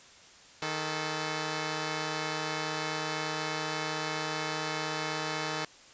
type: tone pair together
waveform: 5% pulse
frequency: 155.8 / 435.6 Hz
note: D#3 / A4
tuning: +3 / -17 cents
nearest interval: octave + tritone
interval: 1780 cents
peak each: -22 / -24 dBFS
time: 0.62-5.65 s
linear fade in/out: 2 ms
effects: white hiss -54 dBFS RMS until 5.93 s + resampled to 16000 Hz